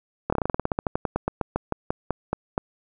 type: slowing click train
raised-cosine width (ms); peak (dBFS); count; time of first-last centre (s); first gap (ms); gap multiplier
1; -9; 24; 0.3-2.579; 25; 1.11
effects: none